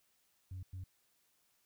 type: tone bursts at uneven times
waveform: sine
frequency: 92.5 Hz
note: F#2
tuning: in tune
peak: -40 dBFS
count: 2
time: 0.51-0.63 / 0.73-0.84 s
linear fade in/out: 5 ms
effects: tanh soft clip ceiling -40 dBFS + white hiss -75 dBFS RMS until 1.65 s